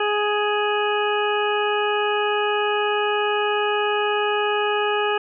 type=harmonic tone; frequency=416.8 Hz; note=G#4; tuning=6 cents sharp; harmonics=1 / 2 / 3 / 4 / 6 / 7; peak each=-22 / -25 / -27 / -28 / -30 / -30 dBFS; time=0-5.18 s; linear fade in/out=5 ms; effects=none